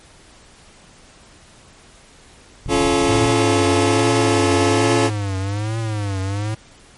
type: low-pass noise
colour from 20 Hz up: white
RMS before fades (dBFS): -28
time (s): 2.66-3.31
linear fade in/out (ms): 0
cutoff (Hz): 160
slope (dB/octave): 24
type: chord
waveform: sawtooth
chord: Db augmented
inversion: none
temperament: just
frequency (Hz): 277.2 / 346.5 / 433.1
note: Db4 / F4 / A4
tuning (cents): 0 / -14 / -27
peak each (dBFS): -15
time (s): 2.68-5.11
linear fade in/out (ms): 50
type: tone with vibrato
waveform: square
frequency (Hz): 103.83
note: G#2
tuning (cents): 0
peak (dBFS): -21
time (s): 3.08-6.55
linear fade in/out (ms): 10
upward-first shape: triangle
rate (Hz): 1.2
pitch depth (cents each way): 170
effects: pink hiss -47 dBFS RMS until 6.97 s + MP3 48 kbps